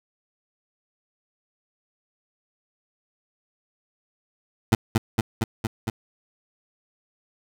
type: tone with echo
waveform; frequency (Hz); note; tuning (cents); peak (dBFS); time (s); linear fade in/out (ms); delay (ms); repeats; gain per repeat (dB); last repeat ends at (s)
20% pulse; 111.6; A2; +25; -9; 4.72-4.75; 5; 230; 5; -2; 5.9
effects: none